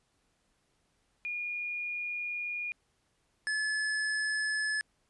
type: tone pair in turn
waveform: sine / square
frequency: 2433 / 1720.4 Hz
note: D#7 / A6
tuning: -39 / -39 cents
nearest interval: tritone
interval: 600 cents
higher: first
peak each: -33 / -30 dBFS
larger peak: second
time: 1.25-2.72 / 3.47-4.81 s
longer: first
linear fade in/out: 0 ms
effects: pink hiss -74 dBFS RMS until 5.09 s + resampled to 24000 Hz